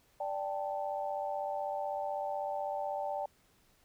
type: chord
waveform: sine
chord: D suspended fourth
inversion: none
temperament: equal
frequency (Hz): 587.3 / 784 / 880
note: D5 / G5 / A5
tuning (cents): 0 / 0 / 0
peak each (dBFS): -37 / -37 / -40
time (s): 0.2-3.26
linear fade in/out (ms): 5
effects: pink hiss -68 dBFS RMS until 3.84 s